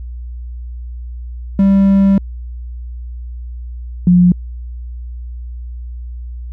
triangle / sine tone pair in turn, 196 / 177.94 Hz, G3 / F3, 0 / +33 cents, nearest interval major second, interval 167 cents, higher first, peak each -5 dBFS, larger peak neither, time 1.59-2.18 / 4.07-4.32 s, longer first, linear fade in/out 2 ms, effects added 60 Hz sine -24 dBFS peak until 6.52 s

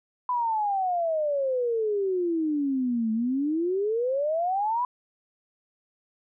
sine exponential two-way sweep, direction down then up, 1007 to 217.4 to 1007 Hz, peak -23 dBFS, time 0.29-4.85 s, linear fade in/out 2 ms, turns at 3.12 s, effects none

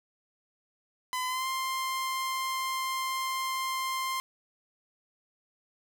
sawtooth tone with pitch glide, 1012 to 1050.7 Hz, B5 to C6, +42 to +7 cents, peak -26 dBFS, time 1.13-4.2 s, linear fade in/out 0 ms, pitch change +65 cents, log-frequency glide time 1.27-1.47 s, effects none

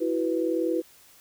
sine chord, E suspended second, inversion none, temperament equal, 329.6 / 370 / 493.9 Hz, E4 / F#4 / B4, 0 / 0 / 0 cents, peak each -26 / -29 / -28 dBFS, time 0-0.82 s, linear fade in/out 20 ms, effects white hiss -55 dBFS RMS until 1.2 s

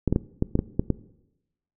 clicks, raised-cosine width 3 ms, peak -8 dBFS, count 8, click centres 0.077 / 0.126 / 0.161 / 0.424 / 0.554 / 0.591 / 0.795 / 0.903 s, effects noise-tail reverb RT60 0.9 s tail -19 dB re dry

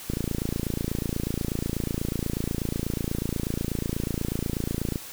click train, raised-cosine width 3 ms, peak -14 dBFS, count 138, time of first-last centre 0.1-4.958 s, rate 28.2 Hz, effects white hiss -41 dBFS RMS until 5.12 s

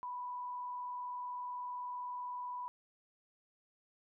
sine tone with vibrato, 987.8 Hz, B5, in tune, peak -39 dBFS, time 0.03-2.68 s, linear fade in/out 0 ms, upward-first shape square, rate 20 Hz, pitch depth 23 cents each way, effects none

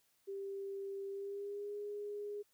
sine tone with pitch glide, 393.8 to 412.4 Hz, G4 to G#4, +8 to -12 cents, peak -40 dBFS, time 0.27-2.43 s, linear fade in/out 20 ms, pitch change +80 cents, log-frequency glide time 1.09-1.76 s, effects white hiss -75 dBFS RMS until 2.53 s

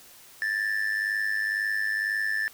triangle tone with amplitude modulation, 1760 Hz, A6, in tune, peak -20 dBFS, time 0.42-2.48 s, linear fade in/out 0 ms, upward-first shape sine, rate 102 Hz, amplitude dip 70%, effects white hiss -51 dBFS RMS until 2.53 s

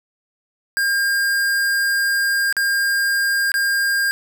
square tone with dropouts, 1608 Hz, G6, 44 cents sharp, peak -17 dBFS, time 0.77-4.11 s, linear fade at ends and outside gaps 0 ms, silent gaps 2.526-2.567 / 3.518-3.541 s, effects none

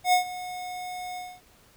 square tone with ADSR envelope, 727 Hz, F#5, 31 cents flat, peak -17 dBFS, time 0.04-1.41 s, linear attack 88 ms, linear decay 110 ms, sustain -17 dB, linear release 240 ms, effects pink hiss -58 dBFS RMS until 1.76 s

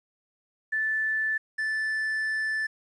sine / triangle tone pair in turn, 1754 / 1754 Hz, A6 / A6, -6 / -6 cents, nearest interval unison, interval 0 cents, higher neither, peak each -24 dBFS, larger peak neither, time 0.72-1.38 / 1.58-2.67 s, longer second, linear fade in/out 10 ms, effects resampled to 22050 Hz + 10-bit

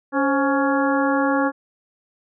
harmonic tone with a mistuned harmonic, 279 Hz, C#4, 11 cents sharp, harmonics 1 / 2 / 3 / 4 / 5 / 6, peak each -20 / -23 / -25 / -26 / -27 / -28 dBFS, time 0.12-1.52 s, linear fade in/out 50 ms, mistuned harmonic 2, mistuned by -81 cents, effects none

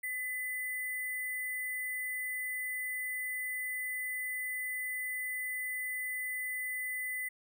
sine tone with sample-and-hold, 2010 Hz, B6, 30 cents sharp, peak -34 dBFS, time 0.03-7.29 s, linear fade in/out 10 ms, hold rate 11025 Hz, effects none

